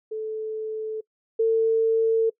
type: tone pair in turn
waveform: sine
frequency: 436.4 / 449.4 Hz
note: A4 / A4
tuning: -14 / +37 cents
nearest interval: minor second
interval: 51 cents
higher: second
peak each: -27 / -17 dBFS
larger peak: second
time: 0.11-1.01 / 1.39-2.3 s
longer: second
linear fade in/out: 10 ms
effects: noise-tail reverb RT60 0.1 s tail -23 dB re dry